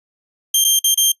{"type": "tone with dropouts", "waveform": "15% pulse", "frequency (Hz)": 3175, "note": "G7", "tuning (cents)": 21, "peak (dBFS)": -4, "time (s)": [0.54, 1.12], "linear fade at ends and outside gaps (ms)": 5, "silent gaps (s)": [[0.643, 0.647], [0.792, 0.841], [0.945, 0.974]], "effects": ["noise-tail reverb RT60 0.1 s tail -22 dB re dry", "resampled to 32000 Hz"]}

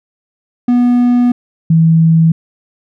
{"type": "tone pair in turn", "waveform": ["triangle", "sine"], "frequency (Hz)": [244.1, 162.92], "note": ["B3", "E3"], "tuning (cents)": [-20, -20], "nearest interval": "perfect fifth", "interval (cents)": 700, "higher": "first", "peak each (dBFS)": -5, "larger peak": "neither", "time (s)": [[0.68, 1.32], [1.7, 2.32]], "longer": "first", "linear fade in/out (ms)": 5, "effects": []}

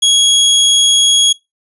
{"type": "tone", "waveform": "sawtooth", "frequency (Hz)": 3321, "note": "G#7", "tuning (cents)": -1, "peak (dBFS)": -4, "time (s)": [0.02, 1.33], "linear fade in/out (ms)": 10, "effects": ["noise-tail reverb RT60 0.2 s tail -22 dB re dry", "resampled to 24000 Hz"]}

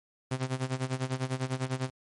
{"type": "tone with tremolo", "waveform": "sawtooth", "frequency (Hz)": 130, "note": "C3", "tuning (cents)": -11, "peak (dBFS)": -23, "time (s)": [0.31, 1.9], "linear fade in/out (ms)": 5, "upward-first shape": "sine", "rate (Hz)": 10, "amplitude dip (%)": 85, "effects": ["MP3 48 kbps"]}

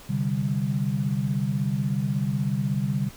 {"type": "chord", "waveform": "sine", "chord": "C suspended second", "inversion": "none", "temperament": "just", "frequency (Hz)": [130.81, 147.16, 196.22], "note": ["C3", "D3", "G3"], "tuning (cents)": [0, 4, 2], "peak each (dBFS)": -27, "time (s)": [0.09, 3.09], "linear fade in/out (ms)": 10, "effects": ["pink hiss -47 dBFS RMS until 3.16 s"]}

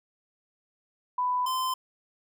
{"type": "tone pair in turn", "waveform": ["sine", "square"], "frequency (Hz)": [995, 1031.4], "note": ["B5", "C6"], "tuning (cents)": [13, -25], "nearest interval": "minor second", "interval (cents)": 62, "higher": "second", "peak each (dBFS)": [-24, -27], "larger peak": "first", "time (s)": [[1.18, 1.46], [1.46, 1.74]], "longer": "neither", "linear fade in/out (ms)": 5, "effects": []}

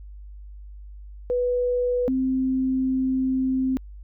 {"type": "tone pair in turn", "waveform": "sine", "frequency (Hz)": [492.9, 261.1], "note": ["B4", "C4"], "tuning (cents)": [-3, -3], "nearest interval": "major seventh", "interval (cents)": 1100, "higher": "first", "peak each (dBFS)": -20, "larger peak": "neither", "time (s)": [[1.3, 2.08], [2.08, 3.77]], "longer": "second", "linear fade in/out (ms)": 0, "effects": ["added 50 Hz sine -38 dBFS peak until 4.03 s"]}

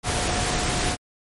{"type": "tone in noise", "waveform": "sine", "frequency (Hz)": 723, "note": "F#5", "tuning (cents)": -40, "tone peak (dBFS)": -31, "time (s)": [0.03, 0.97], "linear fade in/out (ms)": 50, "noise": "pink", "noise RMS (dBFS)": -24, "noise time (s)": [0.03, 0.97], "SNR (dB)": -10, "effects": ["MP3 48 kbps"]}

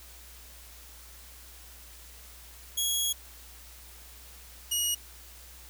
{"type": "tone pair in turn", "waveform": "15% pulse", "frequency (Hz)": [3322, 2895], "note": ["G#7", "F#7"], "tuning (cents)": [0, -38], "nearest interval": "major second", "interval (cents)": 238, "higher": "first", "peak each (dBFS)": -19, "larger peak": "neither", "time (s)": [[2.77, 3.13], [4.71, 4.95]], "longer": "first", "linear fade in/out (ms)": 10, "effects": ["added 60 Hz sine -51 dBFS peak until 5.69 s", "white hiss -51 dBFS RMS until 5.69 s"]}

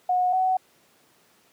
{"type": "tone pair in turn", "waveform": "sine", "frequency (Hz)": [728, 748], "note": ["F#5", "F#5"], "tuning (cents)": [-28, 19], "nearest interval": "unison", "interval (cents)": 47, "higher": "second", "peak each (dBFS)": -19, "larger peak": "neither", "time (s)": [[0.09, 0.33], [0.33, 0.57]], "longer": "neither", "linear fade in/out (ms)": 5, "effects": ["pink hiss -60 dBFS RMS until 1.52 s", "high-pass 200 Hz 12 dB/octave"]}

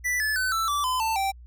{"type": "tone with pitch steps", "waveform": "square", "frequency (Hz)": [1975.5, 1729.7, 1514.5, 1326.1, 1161.1, 1016.7, 890.2, 779.5], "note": ["B6", "A6", "F#6", "E6", "D6", "B5", "A5", "G5"], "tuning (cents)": [0, -30, 40, 10, -20, 50, 20, -10], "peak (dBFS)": -24, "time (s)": [0.04, 1.32], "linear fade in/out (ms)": 20, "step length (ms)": 160, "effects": ["added 60 Hz sine -43 dBFS peak until 1.46 s"]}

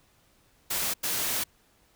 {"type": "noise bursts at uneven times", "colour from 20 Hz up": "white", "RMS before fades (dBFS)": -29, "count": 2, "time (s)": [[0.7, 0.94], [1.03, 1.44]], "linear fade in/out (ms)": 10, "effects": ["pink hiss -64 dBFS RMS until 1.95 s"]}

